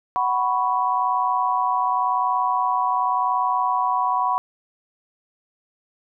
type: chord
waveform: sine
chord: F# suspended fourth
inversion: none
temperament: equal with one note detuned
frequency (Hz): 744.7 / 987.8 / 1108.7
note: F#5 / B5 / C#6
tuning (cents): +11 / 0 / 0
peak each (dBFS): -24 / -21 / -24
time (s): 0.16-4.38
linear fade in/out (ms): 0
effects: none